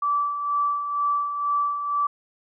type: tone with tremolo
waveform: sine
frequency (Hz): 1159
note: D6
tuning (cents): -23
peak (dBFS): -19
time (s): 0.02-2.07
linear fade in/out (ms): 5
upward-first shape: sine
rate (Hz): 2.1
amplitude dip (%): 55
effects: none